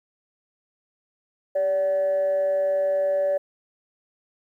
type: tone with frequency modulation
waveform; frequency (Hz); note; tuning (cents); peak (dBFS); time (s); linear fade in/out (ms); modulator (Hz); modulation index
sine; 575; D5; -37; -18; 1.55-3.38; 10; 181; 0.23
effects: tanh soft clip ceiling -17 dBFS + 10-bit